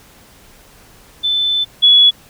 sine tone pair in turn, 3520 / 3389 Hz, A7 / G#7, 0 / +34 cents, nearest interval minor second, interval 66 cents, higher first, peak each -13 / -5 dBFS, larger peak second, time 1.23-1.65 / 1.82-2.11 s, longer first, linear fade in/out 20 ms, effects pink hiss -45 dBFS RMS until 2.29 s

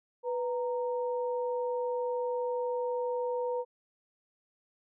sine tone pair together, 493.9 / 928.1 Hz, B4 / A#5, 0 / -8 cents, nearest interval major seventh, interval 1092 cents, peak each -30 / -37 dBFS, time 0.23-3.65 s, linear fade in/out 50 ms, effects none

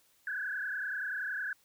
sine tone with frequency modulation, 1595 Hz, G6, 30 cents sharp, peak -33 dBFS, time 0.27-1.53 s, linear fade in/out 2 ms, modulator 30.6 Hz, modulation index 3.6, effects white hiss -68 dBFS RMS until 1.64 s

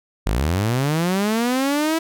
sawtooth linear sweep, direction up, 43.65 to 329.6 Hz, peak -14 dBFS, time 0.26-1.99 s, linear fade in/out 10 ms, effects none

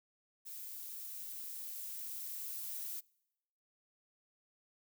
violet noise with level ramp, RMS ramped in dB -47 to -42 dBFS, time 0.45-3.01 s, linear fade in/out 20 ms, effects noise-tail reverb RT60 0.9 s tail -26 dB re dry

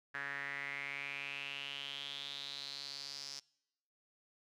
sawtooth tone with band-pass filter sweep, 140.5 Hz, C#3, 24 cents sharp, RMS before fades -44 dBFS, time 0.14-3.4 s, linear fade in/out 10 ms, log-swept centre 1700 to 5300 Hz, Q 6.5, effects noise-tail reverb RT60 0.9 s tail -25 dB re dry

